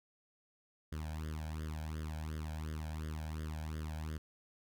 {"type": "tone with flanger", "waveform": "sawtooth", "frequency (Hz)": 77.8, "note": "D#2", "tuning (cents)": 0, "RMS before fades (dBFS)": -41, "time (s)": [0.92, 4.18], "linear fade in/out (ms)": 5, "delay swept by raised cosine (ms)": [0.6, 1.29], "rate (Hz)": 2.8, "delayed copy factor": 0.95, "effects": []}